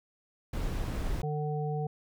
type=noise; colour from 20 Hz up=brown; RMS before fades=-32 dBFS; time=0.53-1.22 s; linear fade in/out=5 ms
type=harmonic tone; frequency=149.9 Hz; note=D3; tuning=36 cents sharp; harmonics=1 / 3 / 5; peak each=-31 / -36 / -38 dBFS; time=1.23-1.87 s; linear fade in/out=5 ms
effects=none